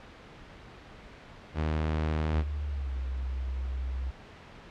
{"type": "tone with vibrato", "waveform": "sawtooth", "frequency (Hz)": 77.78, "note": "D#2", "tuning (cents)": 0, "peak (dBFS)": -23, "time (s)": [1.54, 2.44], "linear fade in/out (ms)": 50, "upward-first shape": "triangle", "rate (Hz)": 20, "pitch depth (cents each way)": 10}
{"type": "tone with pitch glide", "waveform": "sine", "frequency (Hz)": [73.42, 64.66], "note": ["D2", "C2"], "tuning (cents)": [0, -20], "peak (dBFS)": -30, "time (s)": [2.32, 4.11], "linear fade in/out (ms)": 10, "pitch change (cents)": -220, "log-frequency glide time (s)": [2.64, 2.97]}
{"effects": ["pink hiss -49 dBFS RMS until 4.7 s", "low-pass 3000 Hz 12 dB/octave"]}